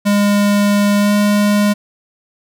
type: tone with pitch glide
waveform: square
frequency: 204 to 206.1 Hz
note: G#3 to G#3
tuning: -31 to -13 cents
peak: -11 dBFS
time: 0.05-1.74 s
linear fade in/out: 20 ms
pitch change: +18 cents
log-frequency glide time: 0.98-1.13 s
effects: none